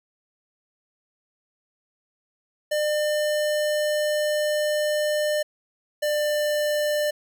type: tone pair in turn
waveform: square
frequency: 600 / 595.9 Hz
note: D5 / D5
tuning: +37 / +25 cents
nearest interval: unison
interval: 12 cents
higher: first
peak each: -22 dBFS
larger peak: neither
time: 2.71-5.43 / 6.02-7.11 s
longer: first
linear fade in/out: 10 ms
effects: none